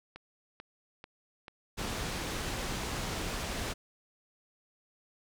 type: click train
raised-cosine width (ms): 0.3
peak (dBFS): -29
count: 6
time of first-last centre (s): 0.16-2.363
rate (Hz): 2.27
type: low-pass noise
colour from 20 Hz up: pink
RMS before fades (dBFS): -36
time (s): 1.77-3.74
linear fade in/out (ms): 20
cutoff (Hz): 8300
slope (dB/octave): 12
effects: none